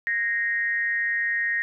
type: tone with frequency modulation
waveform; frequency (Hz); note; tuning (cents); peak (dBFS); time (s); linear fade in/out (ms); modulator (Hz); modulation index
sine; 1864.7; A#6; 0; -22; 0.07-1.62; 0; 207; 0.55
effects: none

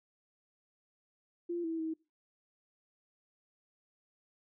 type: tone with pitch steps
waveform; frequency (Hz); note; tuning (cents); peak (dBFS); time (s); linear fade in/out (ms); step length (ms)
sine; 345.1 / 326.7 / 320.2; F4 / E4 / D#4; -21 / -15 / +50; -33; 1.49-1.94; 10; 150
effects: noise-tail reverb RT60 0.3 s tail -24 dB re dry

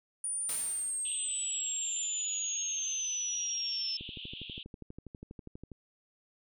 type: exponential sweep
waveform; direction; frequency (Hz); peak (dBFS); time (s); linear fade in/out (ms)
sine; down; 9520 to 5274; -32; 0.24-3.97; 2
type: noise with exponential decay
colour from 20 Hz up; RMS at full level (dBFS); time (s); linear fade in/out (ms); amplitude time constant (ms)
white; -39; 0.49-1.37; 1; 190
type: band-pass noise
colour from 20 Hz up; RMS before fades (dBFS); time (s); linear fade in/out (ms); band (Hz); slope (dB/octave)
white; -45; 1.05-4.63; 2; 2700 to 3600; 96
type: click train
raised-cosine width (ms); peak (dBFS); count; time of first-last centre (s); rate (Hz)
3; -32; 22; 4.01-5.717; 12.3
effects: none

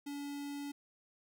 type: tone with notch filter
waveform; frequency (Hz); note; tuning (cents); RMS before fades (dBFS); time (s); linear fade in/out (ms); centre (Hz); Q
square; 285.4; D4; -49; -42; 0.06-0.72; 10; 1200; 1.3
effects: none

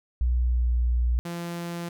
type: tone with pitch glide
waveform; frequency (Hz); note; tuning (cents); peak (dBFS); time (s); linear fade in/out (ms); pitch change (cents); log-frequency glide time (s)
sine; 61.1 to 60.09; B1 to B1; -18 to -47; -20; 0.21-1.19; 0; -29; 0.45-0.7
type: tone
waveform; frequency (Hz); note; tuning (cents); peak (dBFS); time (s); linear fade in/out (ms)
sawtooth; 171.5; F3; -31; -27; 1.25-1.89; 5
effects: none

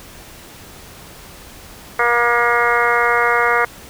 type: harmonic tone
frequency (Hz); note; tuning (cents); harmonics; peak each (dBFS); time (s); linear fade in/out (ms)
238.1; A#3; +37; 2 / 3 / 4 / 5 / 6 / 7 / 8 / 9; -20 / -22 / -22 / -19 / -19 / -24 / -22 / -22; 1.99-3.65; 5
effects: pink hiss -39 dBFS RMS until 3.89 s

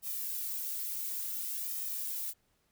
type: noise with flanger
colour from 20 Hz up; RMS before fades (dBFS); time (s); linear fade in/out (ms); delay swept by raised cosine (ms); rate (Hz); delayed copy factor
violet; -37; 0.02-2.34; 50; 1.6 to 2.8; 0.56; +0.85
effects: pink hiss -74 dBFS RMS until 2.71 s

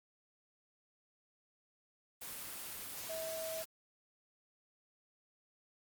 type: tone in noise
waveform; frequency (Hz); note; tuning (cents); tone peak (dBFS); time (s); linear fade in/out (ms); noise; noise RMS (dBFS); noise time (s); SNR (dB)
sine; 645; E5; -38; -40; 3.09-3.63; 10; white; -45; 2.21-3.65; +2
effects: Opus 24 kbps

